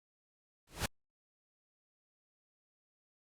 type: noise with exponential growth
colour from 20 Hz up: pink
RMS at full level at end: -29 dBFS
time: 0.67-0.86 s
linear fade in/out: 5 ms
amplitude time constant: 40 ms
effects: low-pass 12000 Hz 12 dB/octave + Opus 48 kbps